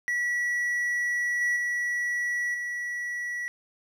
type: tone with level steps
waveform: triangle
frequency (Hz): 1940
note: B6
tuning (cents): -31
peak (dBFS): -23 / -21 / -24 / -28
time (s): 0.08-3.48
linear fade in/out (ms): 0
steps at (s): 1.41 / 1.56 / 2.54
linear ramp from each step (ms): 5
effects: none